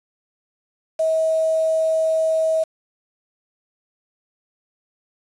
sine tone with quantisation, 641 Hz, E5, 49 cents flat, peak -16 dBFS, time 0.99-2.64 s, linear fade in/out 10 ms, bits 6, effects resampled to 24000 Hz

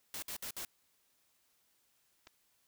white noise bursts, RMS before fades -42 dBFS, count 4, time 0.14-0.649 s, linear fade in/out 0 ms, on 83 ms, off 59 ms
clicks, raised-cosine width 0.2 ms, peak -37 dBFS, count 2, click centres 2.27 / 2.273 s
effects white hiss -74 dBFS RMS until 2.67 s

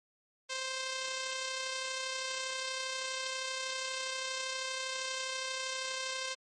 5% pulse tone with amplitude modulation, 523.3 Hz, C5, in tune, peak -22 dBFS, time 0.49-6.35 s, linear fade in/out 20 ms, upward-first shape sine, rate 32.5 Hz, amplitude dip 30%, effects MP3 48 kbps

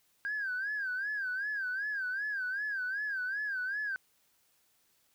sine tone with vibrato, 1595 Hz, G6, 30 cents sharp, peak -31 dBFS, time 0.25-3.96 s, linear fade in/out 0 ms, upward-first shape sine, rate 2.6 Hz, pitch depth 130 cents each way, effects tanh soft clip ceiling -28 dBFS + white hiss -71 dBFS RMS until 5.14 s

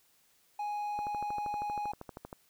triangle tone, 830.6 Hz, G#5, in tune, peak -31 dBFS, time 0.59-1.92 s, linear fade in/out 5 ms
click train, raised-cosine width 1 ms, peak -28 dBFS, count 18, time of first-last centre 0.99-2.329 s, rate 12.7 Hz
effects white hiss -68 dBFS RMS until 2.49 s

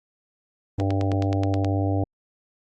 harmonic tone, 98 Hz, G2, in tune, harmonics 1 / 3 / 4 / 5 / 6 / 7 / 8, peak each -22 / -26 / -36 / -34 / -34 / -33 / -35 dBFS, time 0.78-2.04 s, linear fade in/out 5 ms
click train, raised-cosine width 0.2 ms, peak -15 dBFS, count 9, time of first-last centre 0.8-1.647 s, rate 9.45 Hz
effects Opus 24 kbps

